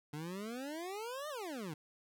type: exponential two-way sweep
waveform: 25% pulse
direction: up then down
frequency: 144.1 to 622.3 to 144.1 Hz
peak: -37 dBFS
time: 0.13-1.74 s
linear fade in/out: 5 ms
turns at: 1.29 s
effects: none